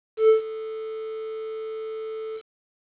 triangle tone with ADSR envelope, 440 Hz, A4, in tune, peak -9 dBFS, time 0.17-2.42 s, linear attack 120 ms, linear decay 120 ms, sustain -19 dB, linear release 63 ms, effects resampled to 8000 Hz + 8-bit

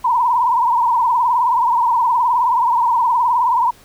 sine tone with vibrato, 962 Hz, B5, 46 cents flat, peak -12 dBFS, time 0.04-3.71 s, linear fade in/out 10 ms, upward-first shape triangle, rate 19 Hz, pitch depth 120 cents each way, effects pink hiss -47 dBFS RMS until 3.84 s

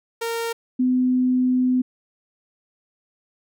sawtooth / sine tone pair in turn, 461.3 / 253.3 Hz, A#4 / B3, -18 / +44 cents, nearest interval minor seventh, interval 1038 cents, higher first, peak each -20 / -16 dBFS, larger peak second, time 0.21-0.53 / 0.79-1.82 s, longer second, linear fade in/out 10 ms, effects none

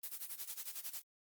blue noise with tremolo, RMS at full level -42 dBFS, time 0.03-1.02 s, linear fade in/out 5 ms, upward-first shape sine, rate 11 Hz, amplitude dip 85%, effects Opus 32 kbps

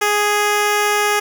10% pulse tone, 415.3 Hz, G#4, in tune, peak -6 dBFS, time 0.01-1.2 s, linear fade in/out 10 ms, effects none

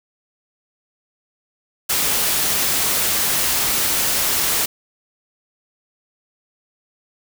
white noise, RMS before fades -19 dBFS, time 1.89-4.66 s, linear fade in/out 10 ms, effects none

